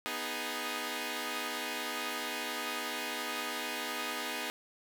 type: chord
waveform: 5% pulse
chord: G# minor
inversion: first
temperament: equal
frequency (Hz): 246.9 / 311.1 / 415.3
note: B3 / D#4 / G#4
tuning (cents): 0 / 0 / 0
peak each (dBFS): -28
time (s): 0.06-4.5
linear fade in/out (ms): 0
effects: none